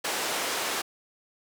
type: band-pass noise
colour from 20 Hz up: pink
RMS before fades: -30 dBFS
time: 0.04-0.82 s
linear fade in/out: 10 ms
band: 480 to 11000 Hz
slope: 12 dB/octave
effects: none